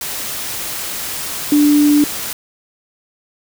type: tone in noise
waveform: sine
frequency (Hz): 293.7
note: D4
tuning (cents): 0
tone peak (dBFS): -8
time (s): 1.52-2.04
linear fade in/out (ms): 2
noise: white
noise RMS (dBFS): -24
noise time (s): 0.01-2.33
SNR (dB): +13
effects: none